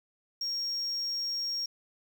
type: tone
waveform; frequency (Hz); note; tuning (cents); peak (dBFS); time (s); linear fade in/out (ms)
triangle; 5570; F8; -5; -28; 0.41-1.66; 5
effects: tanh soft clip ceiling -26 dBFS + 9-bit